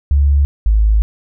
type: tone pair in turn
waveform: sine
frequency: 70.9 / 53.21 Hz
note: C#2 / G#1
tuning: +40 / +43 cents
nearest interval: perfect fourth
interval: 497 cents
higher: first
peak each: -8 dBFS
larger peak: neither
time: 0.11-0.45 / 0.66-1.02 s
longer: second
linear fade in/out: 0 ms
effects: none